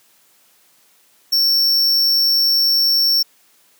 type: tone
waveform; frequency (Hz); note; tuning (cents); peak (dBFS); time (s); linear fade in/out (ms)
square; 5450; F8; -43; -13; 1.32-3.23; 10
effects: white hiss -55 dBFS RMS until 3.79 s + high-pass 150 Hz 12 dB/octave